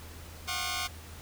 10% pulse tone cluster, 699 / 743 / 1083 / 1206 Hz, F5 / F#5 / C#6 / D6, +1 / +7 / -41 / +46 cents, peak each -31 / -29 / -27 / -29 dBFS, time 0.47-0.88 s, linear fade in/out 20 ms, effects added 81 Hz sine -46 dBFS peak until 1.21 s + pink hiss -49 dBFS RMS until 1.21 s

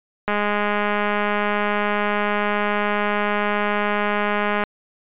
click train, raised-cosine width 0.5 ms, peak -7 dBFS, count 903, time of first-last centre 0.28-4.637 s, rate 207 Hz, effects resampled to 8000 Hz

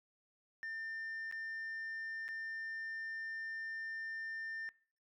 sine tone with dropouts, 1800 Hz, A6, 39 cents sharp, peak -38 dBFS, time 0.63-4.69 s, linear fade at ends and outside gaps 0 ms, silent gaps 1.313-1.324 / 2.281-2.288 s, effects noise-tail reverb RT60 0.5 s tail -24 dB re dry + tanh soft clip ceiling -39 dBFS

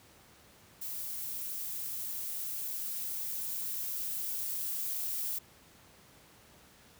violet noise with level ramp, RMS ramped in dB -39 to -35 dBFS, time 0.81-5.39 s, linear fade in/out 10 ms, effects pink hiss -59 dBFS RMS until 6.99 s + high-pass 60 Hz 12 dB/octave

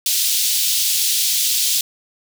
pink high-pass noise, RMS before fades -18 dBFS, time 0.06-1.81 s, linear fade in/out 2 ms, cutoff 3400 Hz, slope 24 dB/octave, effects none

